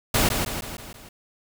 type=noise with echo; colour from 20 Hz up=pink; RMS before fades=-20 dBFS; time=0.14-0.29 s; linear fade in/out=5 ms; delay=160 ms; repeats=5; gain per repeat=-5 dB; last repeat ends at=1.09 s; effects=none